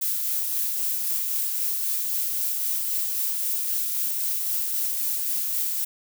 violet noise with tremolo, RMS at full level -25 dBFS, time 0.01-5.85 s, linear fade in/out 10 ms, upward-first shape sine, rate 3.8 Hz, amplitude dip 25%, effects none

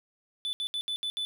triangle tone bursts at uneven times, 3491 Hz, A7, 14 cents flat, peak -28 dBFS, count 6, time 0.45-0.53 / 0.6-0.67 / 0.74-0.81 / 0.88-0.96 / 1.03-1.1 / 1.17-1.25 s, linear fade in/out 0 ms, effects none

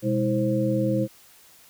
sine tone cluster, 124.9 / 205.4 / 323 / 527 Hz, B2 / G#3 / E4 / C5, +20 / -19 / -35 / +12 cents, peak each -26 dBFS, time 0.02-1.08 s, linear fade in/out 50 ms, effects white hiss -53 dBFS RMS until 1.69 s

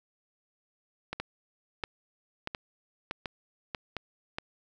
two click trains, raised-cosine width 0.3 ms, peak -17 / -18 dBFS, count 6 / 5, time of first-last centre 1.2-4.385 / 1.13-3.967 s, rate 1.57 / 1.41 Hz, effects none

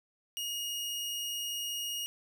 sawtooth tone, 2869 Hz, F7, 46 cents sharp, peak -31 dBFS, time 0.37-2.06 s, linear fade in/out 0 ms, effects none

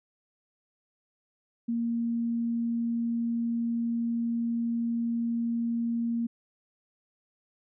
sine tone, 233.1 Hz, A#3, in tune, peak -26 dBFS, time 1.68-6.27 s, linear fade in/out 10 ms, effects none

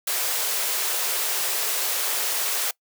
white high-pass noise, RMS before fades -25 dBFS, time 0.07-2.71 s, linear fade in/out 5 ms, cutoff 370 Hz, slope 48 dB/octave, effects noise-tail reverb RT60 0.1 s tail -23 dB re dry

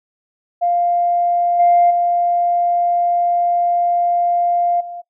sine tone with level steps, 698.5 Hz, F5, in tune, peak -13 / -8 / -13 / -27 dBFS, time 0.61-5.02 s, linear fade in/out 20 ms, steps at 1.59 / 1.9 / 4.8 s, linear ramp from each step 10 ms, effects noise-tail reverb RT60 0.1 s tail -19 dB re dry + tanh soft clip ceiling -4 dBFS

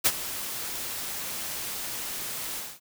white noise with ADSR envelope, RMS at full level -19 dBFS, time 0.04-2.8 s, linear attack 20 ms, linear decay 48 ms, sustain -15 dB, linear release 230 ms, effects none

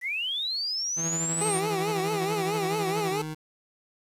sine linear sweep, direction up, 1904 to 8960 Hz, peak -27 dBFS, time 0.01-1.61 s, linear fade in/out 50 ms
sawtooth tone with tremolo, 164.81 Hz, E3, in tune, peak -25 dBFS, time 0.96-3.14 s, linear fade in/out 50 ms, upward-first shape sine, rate 12 Hz, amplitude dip 45%
25% pulse tone with vibrato, 402.6 Hz, G4, 46 cents sharp, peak -23 dBFS, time 1.41-3.22 s, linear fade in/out 5 ms, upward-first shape triangle, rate 4.6 Hz, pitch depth 150 cents each way
25% pulse tone, 155.56 Hz, D#3, in tune, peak -29 dBFS, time 3.1-3.35 s, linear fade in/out 20 ms
effects resampled to 32000 Hz + 9-bit

